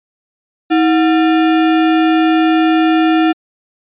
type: tone with sample-and-hold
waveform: sine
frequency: 320 Hz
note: D#4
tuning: 49 cents sharp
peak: -8 dBFS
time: 0.7-3.33 s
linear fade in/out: 20 ms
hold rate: 1050 Hz
effects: resampled to 8000 Hz